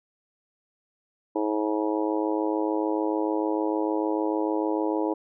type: harmonic tone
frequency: 106.7 Hz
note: G#2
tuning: 47 cents sharp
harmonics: 3 / 4 / 5 / 6 / 7 / 8 / 9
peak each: -26 / -30 / -31 / -37 / -39 / -34 / -35 dBFS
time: 1.35-5.14 s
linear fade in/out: 10 ms
effects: none